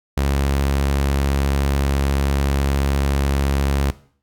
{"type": "tone with vibrato", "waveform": "sawtooth", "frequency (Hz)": 69.3, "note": "C#2", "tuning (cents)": 0, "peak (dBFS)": -13, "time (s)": [0.17, 3.91], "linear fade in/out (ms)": 5, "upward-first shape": "triangle", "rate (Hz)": 14, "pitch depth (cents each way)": 13, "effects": ["noise-tail reverb RT60 0.5 s tail -17 dB re dry"]}